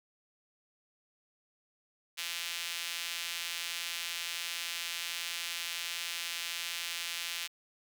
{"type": "tone with high-pass filter", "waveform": "sawtooth", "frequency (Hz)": 170.7, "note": "F3", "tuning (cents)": -39, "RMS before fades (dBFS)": -38, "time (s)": [2.17, 7.48], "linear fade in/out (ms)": 20, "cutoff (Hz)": 2800, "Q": 1.4, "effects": []}